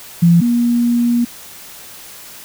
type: tone pair in turn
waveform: sine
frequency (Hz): 170.6 / 238.3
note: F3 / A#3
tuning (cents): -40 / +38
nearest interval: tritone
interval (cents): 578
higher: second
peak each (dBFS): -6 / -11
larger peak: first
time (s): 0.22-0.41 / 0.41-1.25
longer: second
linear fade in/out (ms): 10
effects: white hiss -36 dBFS RMS until 2.44 s